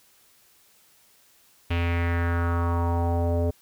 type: tone with low-pass filter sweep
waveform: square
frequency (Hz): 85.5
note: F2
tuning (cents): -36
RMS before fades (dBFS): -24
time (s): 1.7-3.51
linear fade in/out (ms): 10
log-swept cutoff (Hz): 2800 to 530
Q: 3.4
effects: white hiss -59 dBFS RMS until 3.61 s